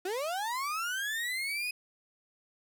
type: linear sweep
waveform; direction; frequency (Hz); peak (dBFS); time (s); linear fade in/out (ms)
35% pulse; up; 349.2 to 2521; -30; 0.05-1.71; 5
effects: none